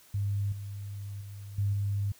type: tone with level steps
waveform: sine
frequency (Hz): 100.7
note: G2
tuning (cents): +47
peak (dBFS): -27 / -36 / -40 / -25 / -27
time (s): 0.14-2.12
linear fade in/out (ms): 5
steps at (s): 0.52 / 1.21 / 1.58 / 1.73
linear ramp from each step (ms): 5
effects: white hiss -58 dBFS RMS until 2.19 s